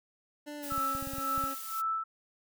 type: tone with pitch glide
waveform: 25% pulse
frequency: 295 to 273.7 Hz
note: D4 to C#4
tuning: +8 to -22 cents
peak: -36 dBFS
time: 0.46-1.55 s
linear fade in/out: 20 ms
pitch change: -130 cents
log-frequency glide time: 0.58-0.81 s
type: noise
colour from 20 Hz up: blue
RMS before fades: -42 dBFS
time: 0.62-1.82 s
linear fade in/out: 20 ms
type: tone with tremolo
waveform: sine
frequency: 1318.5 Hz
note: E6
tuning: in tune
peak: -28 dBFS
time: 0.7-2.04 s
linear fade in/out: 10 ms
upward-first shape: sine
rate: 1.9 Hz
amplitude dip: 90%
type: clicks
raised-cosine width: 5 ms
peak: -30 dBFS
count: 9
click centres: 0.722 / 0.78 / 0.951 / 1.026 / 1.073 / 1.135 / 1.183 / 1.379 / 1.439 s
effects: none